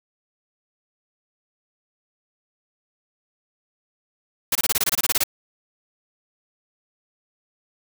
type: noise bursts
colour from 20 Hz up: white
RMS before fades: -20 dBFS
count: 13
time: 4.52-5.237 s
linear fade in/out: 5 ms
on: 33 ms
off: 24 ms
effects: none